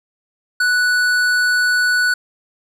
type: tone with tanh clipping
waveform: sine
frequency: 1480 Hz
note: F#6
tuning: in tune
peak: -15 dBFS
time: 0.6-2.14 s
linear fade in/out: 5 ms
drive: 14 dB
effects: none